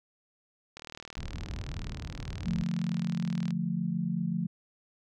click train, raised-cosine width 0.2 ms, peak -25 dBFS, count 108, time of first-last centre 0.77-3.507 s, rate 39.1 Hz
white low-pass noise, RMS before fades -38 dBFS, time 1.17-2.63 s, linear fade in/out 0 ms, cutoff 110 Hz, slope 12 dB/octave
sine chord, D minor, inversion none, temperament equal, 146.83 / 174.61 / 220 Hz, D3 / F3 / A3, 0 / 0 / 0 cents, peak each -36 / -30 / -34 dBFS, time 2.45-4.47 s, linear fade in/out 10 ms
effects none

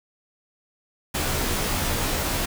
pink noise with comb filter, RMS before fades -25 dBFS, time 1.14-2.46 s, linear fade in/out 10 ms, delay 18 ms, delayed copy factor -0.8, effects none

